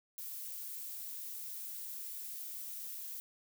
violet noise, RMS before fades -44 dBFS, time 0.18-3.2 s, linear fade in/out 0 ms, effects none

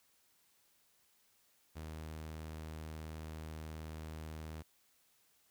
sawtooth tone, 78.6 Hz, D#2, 18 cents sharp, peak -40 dBFS, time 1.75-4.63 s, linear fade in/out 20 ms, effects white hiss -72 dBFS RMS until 5.5 s

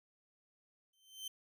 sawtooth tone with exponential growth, 3099 Hz, G7, 21 cents flat, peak -36 dBFS, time 0.93-1.28 s, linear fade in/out 5 ms, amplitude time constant 76 ms, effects none

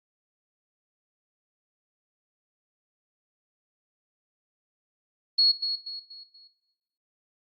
sine tone with echo, 4335 Hz, C#8, 39 cents flat, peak -17 dBFS, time 5.38-5.52 s, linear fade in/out 10 ms, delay 240 ms, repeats 4, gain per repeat -8 dB, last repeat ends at 6.48 s, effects noise-tail reverb RT60 0.9 s tail -17 dB re dry + Opus 48 kbps

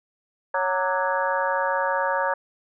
harmonic tone with a mistuned harmonic, 184.9 Hz, F#3, 1 cent flat, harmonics 3 / 4 / 5 / 6 / 7 / 8 / 9, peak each -26 / -34 / -25 / -31 / -35 / -32 / -29 dBFS, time 0.54-2.34 s, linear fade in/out 5 ms, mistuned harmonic 6, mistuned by +88 cents, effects none

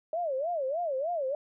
sine tone with vibrato, 606 Hz, D#5, 46 cents flat, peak -28 dBFS, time 0.13-1.35 s, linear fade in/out 2 ms, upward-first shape sine, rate 3.3 Hz, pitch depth 270 cents each way, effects none

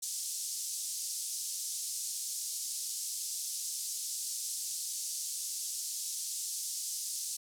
pink band-pass noise, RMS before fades -38 dBFS, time 0.02-7.37 s, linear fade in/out 10 ms, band 5300 to 11000 Hz, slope 24 dB/octave, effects none

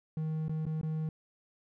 triangle tone with dropouts, 157.2 Hz, D#3, 18 cents sharp, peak -29 dBFS, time 0.17-1.09 s, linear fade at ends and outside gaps 2 ms, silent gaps 0.483-0.494 / 0.655-0.665 / 0.813-0.831 s, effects none

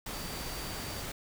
sine tone in noise, 4637 Hz, D8, 23 cents flat, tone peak -47 dBFS, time 0.13-1.02 s, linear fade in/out 5 ms, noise pink, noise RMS -39 dBFS, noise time 0.06-1.12 s, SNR -11 dB, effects none

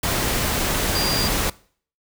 sine tone in noise, 4774 Hz, D8, 28 cents sharp, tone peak -23 dBFS, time 0.95-1.28 s, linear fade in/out 5 ms, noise pink, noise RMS -22 dBFS, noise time 0.03-1.5 s, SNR -4 dB, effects noise-tail reverb RT60 0.5 s tail -22 dB re dry

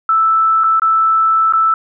sine tone with dropouts, 1318.5 Hz, E6, in tune, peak -9 dBFS, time 0.09-1.74 s, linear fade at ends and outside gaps 2 ms, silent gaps 0.637-0.641 / 0.797-0.819 / 1.525-1.535 s, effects none

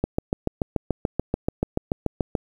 click train, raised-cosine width 2 ms, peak -8 dBFS, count 17, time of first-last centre 0.04-2.352 s, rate 6.92 Hz, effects 8-bit

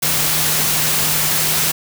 sine tone in noise, 155.5 Hz, D#3, 1 cent flat, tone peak -28 dBFS, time 0.02-1.72 s, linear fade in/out 10 ms, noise white, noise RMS -17 dBFS, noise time 0.02-1.72 s, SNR -14 dB, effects none

